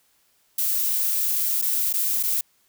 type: noise with dropouts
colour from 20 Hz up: violet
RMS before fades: -23 dBFS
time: 0.58-2.41 s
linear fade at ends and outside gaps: 5 ms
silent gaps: 1.616-1.622 / 1.929-1.937 / 2.229-2.234 s
effects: white hiss -64 dBFS RMS until 2.68 s